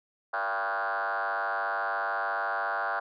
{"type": "tone with frequency modulation", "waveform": "sine", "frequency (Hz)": 1099, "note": "C#6", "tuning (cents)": -15, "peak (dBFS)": -26, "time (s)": [0.33, 3], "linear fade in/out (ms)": 10, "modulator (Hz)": 103, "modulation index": 4.6, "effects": ["tanh soft clip ceiling -24 dBFS"]}